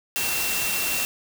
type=tone in noise; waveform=sine; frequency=2714 Hz; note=E7; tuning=50 cents sharp; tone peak=-29 dBFS; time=0.16-1.05 s; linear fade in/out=0 ms; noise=white; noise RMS=-26 dBFS; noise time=0.16-1.05 s; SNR=-6 dB; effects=none